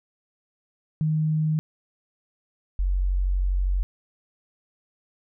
sine tone pair in turn, 155.56 / 46.25 Hz, D#3 / F#1, 0 / 0 cents, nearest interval octave + major sixth, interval 2100 cents, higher first, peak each -20 dBFS, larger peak neither, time 1.01-1.59 / 2.79-3.83 s, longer second, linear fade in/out 0 ms, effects none

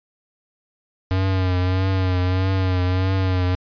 square tone with vibrato, 93 Hz, F#2, 9 cents sharp, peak -18 dBFS, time 1.11-3.55 s, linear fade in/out 0 ms, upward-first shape triangle, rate 1.6 Hz, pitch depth 54 cents each way, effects resampled to 11025 Hz

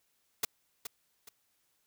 white noise with echo, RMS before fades -29 dBFS, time 0.43-0.45 s, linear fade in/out 5 ms, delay 420 ms, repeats 2, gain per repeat -10 dB, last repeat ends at 1.29 s, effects white hiss -75 dBFS RMS until 1.86 s

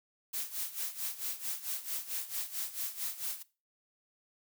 blue noise with tremolo, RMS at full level -35 dBFS, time 0.33-3.43 s, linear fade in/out 10 ms, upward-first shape sine, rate 4.5 Hz, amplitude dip 80%, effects noise-tail reverb RT60 0.3 s tail -18 dB re dry

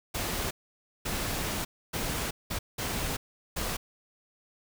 pink noise bursts at uneven times, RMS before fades -32 dBFS, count 6, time 0.14-0.51 / 1.05-1.65 / 1.93-2.31 / 2.5-2.59 / 2.78-3.17 / 3.56-3.77 s, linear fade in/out 10 ms, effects none

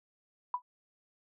sine tone with exponential decay, 987.8 Hz, B5, in tune, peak -25 dBFS, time 0.54-0.62 s, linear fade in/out 2 ms, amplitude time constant 16 ms, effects none

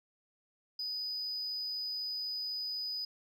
sine tone, 4978 Hz, D#8, in tune, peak -33 dBFS, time 0.79-3.05 s, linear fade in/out 5 ms, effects tanh soft clip ceiling -33 dBFS

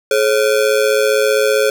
square ring-modulated tone, 484.1 Hz, B4, 35 cents flat, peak -9 dBFS, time 0.11-1.7 s, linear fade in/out 2 ms, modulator 57.7 Hz, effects none

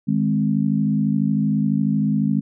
sine chord, Ab major, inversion second, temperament equal, 155.56 / 207.7 / 261.6 Hz, Eb3 / Ab3 / C4, 0 / 0 / 0 cents, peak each -22 / -19 / -23 dBFS, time 0.07-2.41 s, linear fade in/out 20 ms, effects none

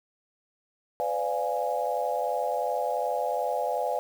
sine chord, B diminished seventh, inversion none, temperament equal with one note detuned, 504.6 / 587.3 / 698.5 / 830.6 Hz, B4 / D5 / F5 / Ab5, +37 / 0 / 0 / 0 cents, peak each -31 dBFS, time 1-3.99 s, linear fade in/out 0 ms, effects 8-bit

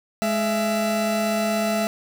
40% pulse tone pair together, 211 / 669.4 Hz, G#3 / E5, +28 / +26 cents, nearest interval octave + minor sixth, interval 1998 cents, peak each -23 / -22 dBFS, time 0.22-1.87 s, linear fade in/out 0 ms, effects none

